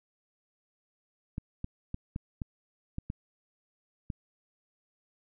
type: clicks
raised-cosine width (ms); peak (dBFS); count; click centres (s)
5; -22; 8; 1.381 / 1.644 / 1.944 / 2.161 / 2.418 / 2.984 / 3.101 / 4.102
effects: none